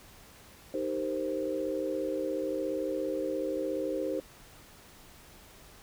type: chord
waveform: sine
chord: C minor seventh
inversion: first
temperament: equal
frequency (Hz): 311.1 / 392 / 466.2 / 523.3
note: Eb4 / G4 / Bb4 / C5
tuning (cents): 0 / 0 / 0 / 0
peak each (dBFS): -35 / -36 / -39 / -33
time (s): 0.74-4.2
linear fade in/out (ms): 2
effects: pink hiss -54 dBFS RMS until 5.82 s